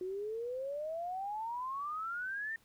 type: exponential sweep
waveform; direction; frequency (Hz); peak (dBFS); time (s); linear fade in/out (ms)
sine; up; 360.7 to 1836; -36; 0.01-2.56; 2
effects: pink hiss -68 dBFS RMS until 2.64 s